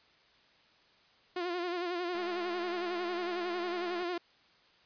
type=tone with vibrato; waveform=sawtooth; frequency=352.6 Hz; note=F4; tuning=17 cents sharp; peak=-29 dBFS; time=1.36-4.18 s; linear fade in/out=5 ms; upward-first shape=sine; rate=11 Hz; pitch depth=60 cents each way
type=click train; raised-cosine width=0.5 ms; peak=-35 dBFS; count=399; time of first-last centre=2.15-4.027 s; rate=212 Hz
effects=white hiss -64 dBFS RMS until 4.85 s + resampled to 11025 Hz